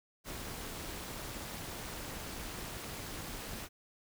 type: noise with amplitude modulation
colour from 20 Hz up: pink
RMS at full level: -40 dBFS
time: 0.24-3.69 s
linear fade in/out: 50 ms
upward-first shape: sine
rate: 267 Hz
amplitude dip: 65%
effects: none